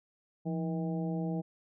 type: harmonic tone with a mistuned harmonic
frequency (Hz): 160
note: D#3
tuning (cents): +49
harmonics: 1 / 2 / 3 / 4 / 5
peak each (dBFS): -32 / -38 / -42 / -44 / -46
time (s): 0.45-1.42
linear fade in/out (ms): 20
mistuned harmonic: 1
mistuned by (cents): +110
effects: none